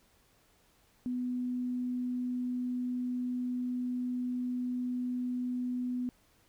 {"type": "tone", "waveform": "sine", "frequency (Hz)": 248.6, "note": "B3", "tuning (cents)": 12, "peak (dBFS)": -31, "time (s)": [1.06, 6.09], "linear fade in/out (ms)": 0, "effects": ["pink hiss -67 dBFS RMS until 6.48 s"]}